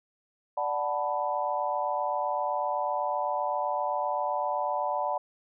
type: chord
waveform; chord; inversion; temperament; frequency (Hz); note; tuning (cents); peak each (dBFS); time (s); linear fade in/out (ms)
sine; B minor seventh; first; equal; 587.3 / 740 / 880 / 987.8; D5 / F#5 / A5 / B5; 0 / 0 / 0 / 0; -32; 0.57-5.18; 5
effects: none